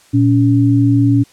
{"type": "tone pair together", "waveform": "sine", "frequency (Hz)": [116.42, 281.9], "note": ["A#2", "C#4"], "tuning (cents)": [-2, 29], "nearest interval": "octave + minor third", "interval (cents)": 1531, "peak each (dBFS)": -11, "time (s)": [0.13, 1.24], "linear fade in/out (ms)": 20, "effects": ["white hiss -48 dBFS RMS until 1.32 s", "low-pass 9000 Hz 12 dB/octave"]}